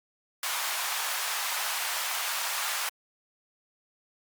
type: high-pass noise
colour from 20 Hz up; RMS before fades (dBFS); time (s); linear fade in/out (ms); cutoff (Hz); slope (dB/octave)
pink; -31; 0.43-2.89; 2; 820; 24
effects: Opus 48 kbps